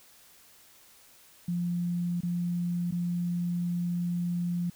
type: tone with dropouts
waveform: sine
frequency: 174.61 Hz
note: F3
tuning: in tune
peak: -27 dBFS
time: 1.48-4.7 s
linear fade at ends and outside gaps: 5 ms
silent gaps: 2.207-2.232 / 2.911-2.922 s
effects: white hiss -57 dBFS RMS until 4.75 s